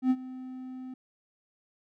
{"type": "tone with ADSR envelope", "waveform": "triangle", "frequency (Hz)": 257.1, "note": "C4", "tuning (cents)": -30, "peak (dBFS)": -17, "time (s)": [0.02, 0.94], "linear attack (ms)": 84, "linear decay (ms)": 51, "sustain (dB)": -19, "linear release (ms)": 4, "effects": []}